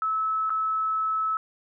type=tone with dropouts; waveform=sine; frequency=1300 Hz; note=E6; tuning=24 cents flat; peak=-23 dBFS; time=0.02-1.37 s; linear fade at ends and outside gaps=1 ms; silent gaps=0.496-0.503 s; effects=none